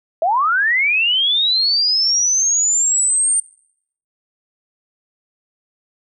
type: linear sweep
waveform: sine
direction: up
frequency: 620 to 8870 Hz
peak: -13 dBFS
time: 0.22-3.4 s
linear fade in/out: 2 ms
effects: noise-tail reverb RT60 0.7 s tail -24 dB re dry